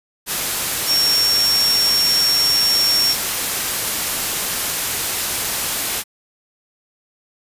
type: tone in noise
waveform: sine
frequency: 5510 Hz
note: F8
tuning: 24 cents flat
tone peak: -14 dBFS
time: 0.86-3.16 s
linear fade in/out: 50 ms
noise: white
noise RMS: -21 dBFS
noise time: 0.26-6.04 s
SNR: +4 dB
effects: resampled to 32000 Hz

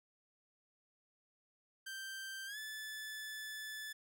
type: tone with pitch glide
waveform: sawtooth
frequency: 1567 to 1738.7 Hz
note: G6 to A6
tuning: -1 to -21 cents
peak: -40 dBFS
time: 1.86-3.93 s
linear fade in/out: 10 ms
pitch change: +180 cents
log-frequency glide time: 2.46-2.58 s
effects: none

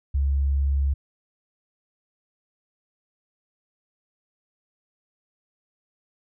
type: tone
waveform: sine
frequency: 69.3 Hz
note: C#2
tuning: in tune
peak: -19 dBFS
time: 0.14-0.94 s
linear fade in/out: 10 ms
effects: none

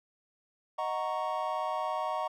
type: chord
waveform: triangle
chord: D# minor seventh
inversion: none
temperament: equal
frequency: 622.3 / 740 / 932.3 / 1108.7 Hz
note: D#5 / F#5 / A#5 / C#6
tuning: 0 / 0 / 0 / 0 cents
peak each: -34 dBFS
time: 0.78-2.28 s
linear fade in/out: 10 ms
effects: none

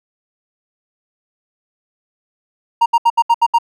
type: tone bursts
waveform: triangle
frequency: 933 Hz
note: A#5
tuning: 1 cent sharp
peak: -6 dBFS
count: 7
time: 2.81-3.586 s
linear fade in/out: 10 ms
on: 50 ms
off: 71 ms
effects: none

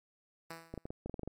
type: tone with exponential decay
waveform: 5% pulse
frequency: 164.81 Hz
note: E3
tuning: in tune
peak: -30 dBFS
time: 0.5-0.87 s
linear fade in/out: 5 ms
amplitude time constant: 80 ms
type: clicks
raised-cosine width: 2 ms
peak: -27 dBFS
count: 10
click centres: 0.74 / 0.777 / 0.855 / 0.905 / 1.06 / 1.096 / 1.142 / 1.194 / 1.233 / 1.276 s
effects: MP3 96 kbps

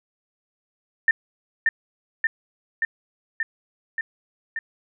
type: tone with echo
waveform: sine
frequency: 1800 Hz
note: A6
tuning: 39 cents sharp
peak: -13 dBFS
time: 1.08-1.11 s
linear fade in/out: 2 ms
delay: 580 ms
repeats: 6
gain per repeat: -2 dB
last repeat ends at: 4.59 s
effects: none

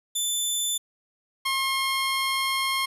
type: tone pair in turn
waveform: 15% pulse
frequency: 3522 / 1071.6 Hz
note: A7 / C6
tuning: +1 / +41 cents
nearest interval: octave + major sixth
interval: 2060 cents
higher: first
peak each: -17 dBFS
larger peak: neither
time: 0.15-0.78 / 1.45-2.86 s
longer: second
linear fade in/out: 10 ms
effects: resampled to 32000 Hz + 9-bit

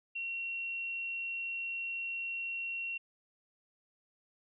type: tone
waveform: sine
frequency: 2734 Hz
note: F7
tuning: 37 cents flat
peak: -35 dBFS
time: 0.15-2.98 s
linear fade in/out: 10 ms
effects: none

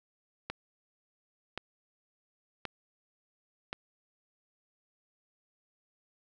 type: click train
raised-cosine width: 0.3 ms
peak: -19 dBFS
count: 4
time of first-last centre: 0.5-3.729 s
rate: 0.929 Hz
effects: none

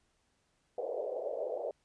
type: band-pass noise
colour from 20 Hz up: pink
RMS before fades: -37 dBFS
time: 0.78-1.71 s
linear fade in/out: 2 ms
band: 450 to 650 Hz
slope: 48 dB/octave
effects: pink hiss -75 dBFS RMS until 1.84 s + resampled to 22050 Hz

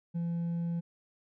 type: tone with hard clipping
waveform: sine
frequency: 169.8 Hz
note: F3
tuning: 48 cents flat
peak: -31 dBFS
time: 0.14-0.81 s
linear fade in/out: 20 ms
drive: 2 dB
effects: none

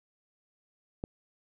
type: click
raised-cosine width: 2 ms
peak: -21 dBFS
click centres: 1.039 s
effects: none

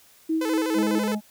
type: tone with tremolo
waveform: sine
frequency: 320.4 Hz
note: E4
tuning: 49 cents flat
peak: -20 dBFS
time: 0.29-0.99 s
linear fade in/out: 10 ms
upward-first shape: sine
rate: 4.6 Hz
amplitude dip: 50%
type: tone with vibrato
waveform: sawtooth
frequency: 469.9 Hz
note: A#4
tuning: 14 cents sharp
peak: -23 dBFS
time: 0.41-1.15 s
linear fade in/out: 5 ms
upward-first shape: square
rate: 12 Hz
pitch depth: 130 cents each way
type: harmonic tone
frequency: 210 Hz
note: G#3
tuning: 19 cents sharp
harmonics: 1 / 3 / 4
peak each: -24 / -38 / -40 dBFS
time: 0.74-1.21 s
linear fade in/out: 50 ms
effects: white hiss -55 dBFS RMS until 1.3 s

